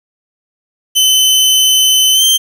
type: tone with pitch glide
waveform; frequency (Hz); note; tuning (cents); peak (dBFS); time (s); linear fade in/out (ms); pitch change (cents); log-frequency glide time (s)
sawtooth; 3044 to 3140; F#7 to G7; +48 to +2; -4; 0.95-2.38; 20; +54; 2.14-2.23
effects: 7-bit